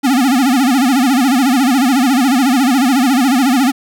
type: tone with vibrato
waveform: square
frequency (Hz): 260.2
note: C4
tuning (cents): -9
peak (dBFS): -10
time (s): 0.03-3.72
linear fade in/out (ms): 20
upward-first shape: sine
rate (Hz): 14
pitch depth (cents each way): 160
effects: none